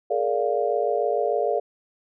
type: chord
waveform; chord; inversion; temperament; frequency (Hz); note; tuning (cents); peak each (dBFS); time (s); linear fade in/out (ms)
sine; Bb dominant seventh; third; just; 419.5 / 466.2 / 582.7 / 699.2; Ab4 / Bb4 / D5 / F5; +17 / 0 / -14 / +2; -26; 0.1-1.6; 10
effects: none